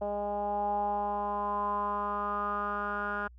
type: tone with low-pass filter sweep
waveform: 10% pulse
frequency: 205 Hz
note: G#3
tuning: 22 cents flat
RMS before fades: -32 dBFS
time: 0.01-3.28 s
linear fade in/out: 10 ms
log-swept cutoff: 690 to 1500 Hz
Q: 6.8
effects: added 60 Hz sine -50 dBFS peak until 3.38 s